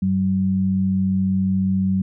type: tone pair together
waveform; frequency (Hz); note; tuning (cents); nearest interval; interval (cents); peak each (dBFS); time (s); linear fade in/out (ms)
sine; 95.55 / 190; G2 / F#3; -44 / +46; octave; 1190; -25 / -17; 0.02-2.02; 5
effects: none